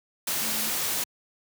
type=tone in noise; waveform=sine; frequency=219 Hz; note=A3; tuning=8 cents flat; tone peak=-39 dBFS; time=0.42-0.7 s; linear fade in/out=5 ms; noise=white; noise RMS=-28 dBFS; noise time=0.27-1.04 s; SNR=-14 dB; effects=high-pass 100 Hz 12 dB/octave